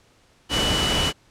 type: tone in noise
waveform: sine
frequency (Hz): 2960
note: F#7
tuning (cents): 0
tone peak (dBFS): -23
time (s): 0.49-1.13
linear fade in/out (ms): 50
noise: pink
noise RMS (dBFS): -23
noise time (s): 0.49-1.13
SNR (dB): -3
effects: pink hiss -58 dBFS RMS until 1.3 s + low-pass 8000 Hz 12 dB/octave